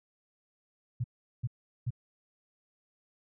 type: tone bursts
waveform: sine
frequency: 121 Hz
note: B2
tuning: 35 cents flat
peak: -28 dBFS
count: 3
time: 1-1.906 s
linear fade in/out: 10 ms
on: 42 ms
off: 390 ms
effects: none